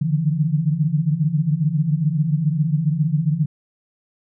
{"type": "tone cluster", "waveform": "sine", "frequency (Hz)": [145, 152.3, 167.3], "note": ["D3", "D#3", "E3"], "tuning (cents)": [-22, -37, 26], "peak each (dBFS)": -21, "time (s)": [0.01, 3.46], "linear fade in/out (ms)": 10, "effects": []}